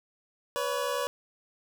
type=tone pair together; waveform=25% pulse; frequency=493.9 / 564.7 Hz; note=B4 / C#5; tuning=0 / +32 cents; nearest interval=major second; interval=232 cents; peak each=-28 / -27 dBFS; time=0.56-1.07 s; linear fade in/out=0 ms; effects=none